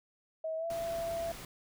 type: tone with pitch glide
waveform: sine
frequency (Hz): 640 to 670.3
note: D#5 to E5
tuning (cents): +49 to +29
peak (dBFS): -33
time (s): 0.44-1.32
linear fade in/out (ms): 5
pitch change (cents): +80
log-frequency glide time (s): 0.57-0.67
type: noise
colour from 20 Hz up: pink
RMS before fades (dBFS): -46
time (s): 0.7-1.45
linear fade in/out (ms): 2
type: clicks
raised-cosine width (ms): 5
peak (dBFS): -37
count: 2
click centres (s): 0.914 / 0.987
effects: none